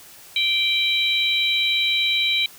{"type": "harmonic tone", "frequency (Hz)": 782, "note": "G5", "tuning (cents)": -4, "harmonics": [3, 4, 5], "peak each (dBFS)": [-22, -24, -21], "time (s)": [0.36, 2.46], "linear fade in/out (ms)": 2, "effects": ["white hiss -45 dBFS RMS until 2.58 s"]}